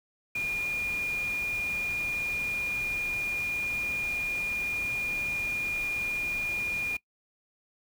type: tone in noise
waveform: sine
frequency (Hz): 2426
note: D#7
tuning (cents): -44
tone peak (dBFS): -28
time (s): 0.35-6.97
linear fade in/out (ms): 5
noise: pink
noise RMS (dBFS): -43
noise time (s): 0.35-6.97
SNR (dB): +12
effects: noise-tail reverb RT60 0.1 s tail -21 dB re dry